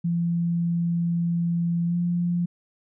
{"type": "tone with pitch glide", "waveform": "sine", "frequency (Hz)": [170.4, 173.98], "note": ["F3", "F3"], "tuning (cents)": [-42, -6], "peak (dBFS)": -21, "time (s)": [0.04, 2.46], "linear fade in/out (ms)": 10, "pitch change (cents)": 36, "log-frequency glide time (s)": [1.86, 1.96], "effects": []}